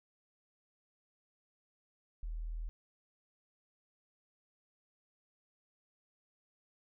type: tone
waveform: sine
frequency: 40.3 Hz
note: E1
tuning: 38 cents flat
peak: -37 dBFS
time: 2.23-2.69 s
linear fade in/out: 0 ms
effects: none